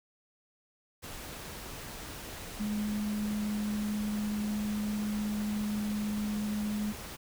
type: tone in noise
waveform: sine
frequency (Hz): 209.9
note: G#3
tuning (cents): +19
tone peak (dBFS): -30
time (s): 2.59-6.93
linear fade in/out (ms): 20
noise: pink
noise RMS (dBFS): -43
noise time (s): 1.02-7.17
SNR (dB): +10
effects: none